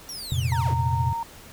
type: linear sweep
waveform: sawtooth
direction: down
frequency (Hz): 5750 to 77.78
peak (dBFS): -31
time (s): 0.09-0.74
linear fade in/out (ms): 0
type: chord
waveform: sine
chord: F suspended fourth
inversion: none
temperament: just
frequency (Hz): 87.31 / 116.41 / 130.96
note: F2 / Bb2 / C3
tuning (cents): 0 / -2 / +2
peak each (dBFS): -26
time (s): 0.32-1.13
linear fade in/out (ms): 0
type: tone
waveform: sine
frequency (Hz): 924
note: A#5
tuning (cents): -16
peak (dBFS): -26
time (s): 0.52-1.23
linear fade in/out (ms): 2
effects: pink hiss -46 dBFS RMS until 1.52 s